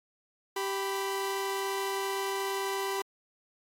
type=tone pair together; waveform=sawtooth; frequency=390.1 / 991 Hz; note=G4 / B5; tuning=-8 / +6 cents; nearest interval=octave + major third; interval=1614 cents; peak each=-28 / -31 dBFS; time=0.56-3.02 s; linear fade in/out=5 ms; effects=AAC 48 kbps